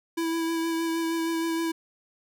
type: tone with vibrato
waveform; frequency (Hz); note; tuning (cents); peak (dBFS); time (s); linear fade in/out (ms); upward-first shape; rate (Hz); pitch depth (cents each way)
square; 329.6; E4; 0; -26; 0.17-1.72; 10; sine; 6.4; 16
effects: none